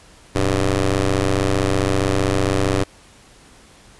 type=ring-modulated tone; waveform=15% pulse; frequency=95.4 Hz; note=G2; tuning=47 cents flat; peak=-7 dBFS; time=0.35-2.84 s; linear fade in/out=10 ms; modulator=204 Hz; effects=pink hiss -48 dBFS RMS until 3.99 s + resampled to 24000 Hz